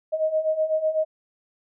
sine beating tone pair, 622.3 / 630.3 Hz, D#5 / D#5, 0 / +22 cents, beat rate 8 Hz, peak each -26 / -22 dBFS, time 0.12-1.05 s, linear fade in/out 20 ms, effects none

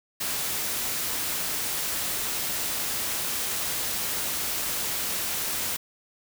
white noise, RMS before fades -29 dBFS, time 0.2-5.77 s, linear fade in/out 10 ms, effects none

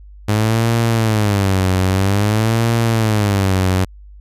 sawtooth tone with vibrato, 103.83 Hz, G#2, in tune, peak -9 dBFS, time 0.28-3.85 s, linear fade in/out 10 ms, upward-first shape sine, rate 0.51 Hz, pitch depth 190 cents each way, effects added 50 Hz sine -36 dBFS peak until 4.2 s + resampled to 32000 Hz

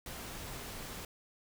pink noise, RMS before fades -44 dBFS, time 0.06-1.05 s, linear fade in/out 2 ms, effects none

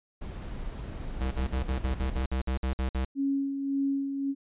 brown noise, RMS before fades -37 dBFS, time 0.21-2.26 s, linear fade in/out 10 ms
square tone bursts, 65 Hz, C2, 11 cents flat, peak -27 dBFS, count 12, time 1.21-3.047 s, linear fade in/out 0 ms, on 99 ms, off 59 ms
sine tone with tremolo, 275.9 Hz, C#4, 8 cents flat, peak -24 dBFS, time 3.15-4.35 s, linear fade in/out 50 ms, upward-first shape sine, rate 1.8 Hz, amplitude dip 50%
effects resampled to 8000 Hz

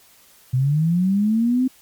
sine linear sweep, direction up, 123.47 to 262.1 Hz, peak -15 dBFS, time 0.53-1.68 s, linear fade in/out 10 ms, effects white hiss -52 dBFS RMS until 1.81 s + MP3 96 kbps

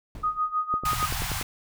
brown noise with exponential decay, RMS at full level -35 dBFS, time 0.15-0.61 s, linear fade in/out 1 ms, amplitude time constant 100 ms
sine tone with tremolo, 1244.5 Hz, D#6, in tune, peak -21 dBFS, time 0.23-1.06 s, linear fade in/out 10 ms, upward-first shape sine, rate 6.4 Hz, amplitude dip 85%
click train, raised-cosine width 2 ms, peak -21 dBFS, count 8, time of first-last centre 0.74-1.413 s, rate 10.4 Hz
pink band-stop noise, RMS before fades -30 dBFS, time 0.85-1.43 s, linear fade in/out 5 ms, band 160 to 740 Hz, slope 48 dB/octave
effects none

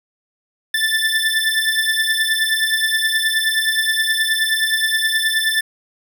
25% pulse beating tone pair, 1760 / 1769.5 Hz, A6 / A6, 0 / +9 cents, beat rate 9.5 Hz, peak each -15 dBFS, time 0.74-5.61 s, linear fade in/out 5 ms, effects none

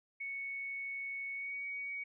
sine tone with pitch glide, 2217 to 2248 Hz, C#7 to C#7, 0 to +24 cents, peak -38 dBFS, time 0.2-2.04 s, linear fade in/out 10 ms, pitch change +24 cents, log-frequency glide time 1.34-1.56 s, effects none

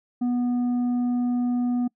sine tone with tanh clipping, 244.8 Hz, B3, 15 cents flat, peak -22 dBFS, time 0.21-1.88 s, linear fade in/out 10 ms, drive 5 dB, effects noise-tail reverb RT60 0.1 s tail -25 dB re dry

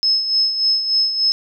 sine tone with tremolo, 5190 Hz, E8, 28 cents flat, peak -12 dBFS, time 0.03-1.32 s, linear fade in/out 0 ms, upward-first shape sine, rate 3.4 Hz, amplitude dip 60%, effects none

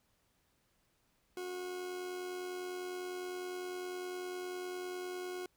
40% pulse tone with amplitude modulation, 363.3 Hz, F#4, 32 cents flat, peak -37 dBFS, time 1.37-5.46 s, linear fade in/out 2 ms, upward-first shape sine, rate 89.9 Hz, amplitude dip 35%, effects pink hiss -75 dBFS RMS until 5.56 s

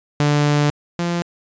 sawtooth tone pair in turn, 146.83 / 172.41 Hz, D3 / F3, 0 / -22 cents, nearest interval minor third, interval 278 cents, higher second, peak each -10 / -15 dBFS, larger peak first, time 0.2-0.7 / 0.99-1.22 s, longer first, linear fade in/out 0 ms, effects resampled to 16000 Hz

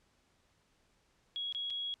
sine tone with dropouts, 3322 Hz, G#7, in tune, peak -35 dBFS, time 1.36-1.94 s, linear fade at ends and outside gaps 0 ms, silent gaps 1.525-1.548 / 1.701-1.705 s, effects pink hiss -72 dBFS RMS until 2 s + low-pass 8000 Hz 12 dB/octave

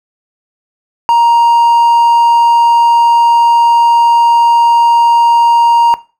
triangle tone, 937 Hz, A#5, 9 cents sharp, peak -3 dBFS, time 1.09-5.94 s, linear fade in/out 0 ms, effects noise-tail reverb RT60 0.3 s tail -17 dB re dry

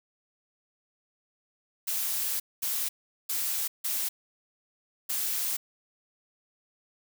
blue noise bursts at uneven times, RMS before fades -30 dBFS, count 5, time 1.87-2.4 / 2.62-2.89 / 3.29-3.68 / 3.84-4.09 / 5.09-5.57 s, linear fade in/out 10 ms, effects none

